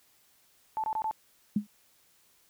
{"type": "tone bursts", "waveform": "sine", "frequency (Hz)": 875, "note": "A5", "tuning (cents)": -10, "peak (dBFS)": -28, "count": 4, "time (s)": [0.77, 1.111], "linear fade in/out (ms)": 0, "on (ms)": 68, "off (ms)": 23}
{"type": "tone with exponential decay", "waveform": "sine", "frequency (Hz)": 207.7, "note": "G#3", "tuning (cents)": 0, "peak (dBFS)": -20, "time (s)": [1.56, 1.67], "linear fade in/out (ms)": 5, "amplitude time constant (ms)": 23}
{"effects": ["white hiss -65 dBFS RMS until 2.49 s"]}